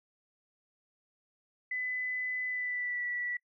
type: tone with pitch glide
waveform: sine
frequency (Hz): 2006 to 1953.4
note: B6 to B6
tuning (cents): +26 to -20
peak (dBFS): -32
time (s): 1.71-3.37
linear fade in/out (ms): 5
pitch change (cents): -46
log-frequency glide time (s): 2.47-3.04
effects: noise-tail reverb RT60 0.1 s tail -24 dB re dry